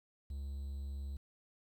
triangle tone with quantisation, 69.2 Hz, C#2, 2 cents flat, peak -37 dBFS, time 0.3-1.17 s, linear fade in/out 5 ms, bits 11, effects none

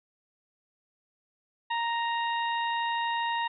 harmonic tone, 932.3 Hz, A#5, in tune, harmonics 1 / 2 / 3 / 4, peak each -28 / -34 / -38 / -40 dBFS, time 1.7-3.48 s, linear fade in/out 10 ms, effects none

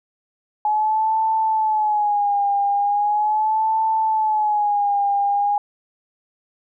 sine tone with vibrato, 843 Hz, G#5, 26 cents sharp, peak -16 dBFS, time 0.65-5.58 s, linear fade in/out 2 ms, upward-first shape sine, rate 0.39 Hz, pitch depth 81 cents each way, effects none

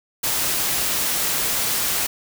white noise, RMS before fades -22 dBFS, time 0.23-2.07 s, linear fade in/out 10 ms, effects none

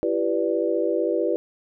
sine chord, E minor seventh, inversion none, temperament equal with one note detuned, 336.4 / 392 / 493.9 / 587.3 Hz, E4 / G4 / B4 / D5, +35 / 0 / 0 / 0 cents, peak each -25 / -26 / -25 / -27 dBFS, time 0.03-1.36 s, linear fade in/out 0 ms, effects none

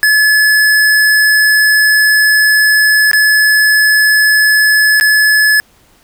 square tone with dropouts, 1714 Hz, A6, 46 cents flat, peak -7 dBFS, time 0.03-5.6 s, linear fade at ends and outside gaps 0 ms, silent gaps 3.114-3.132 / 4.999-5.01 s, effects pink hiss -49 dBFS RMS until 6.03 s

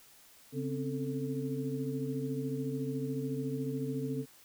sine tone cluster, 138.7 / 256.5 / 270.4 / 442.2 Hz, C#3 / C4 / C#4 / A4, +1 / -34 / -43 / +9 cents, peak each -37 / -37 / -40 / -39 dBFS, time 0.52-4.26 s, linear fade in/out 50 ms, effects white hiss -59 dBFS RMS until 4.44 s

